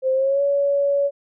sine tone with pitch glide, 523.3 to 564.1 Hz, C5 to C#5, 0 to +30 cents, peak -16 dBFS, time 0.02-1.11 s, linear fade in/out 50 ms, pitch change +130 cents, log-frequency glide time 0.13-0.42 s, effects none

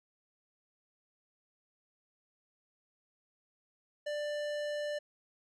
sine tone with tanh clipping, 591 Hz, D5, 11 cents sharp, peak -36 dBFS, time 4.06-4.99 s, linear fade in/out 10 ms, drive 18 dB, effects none

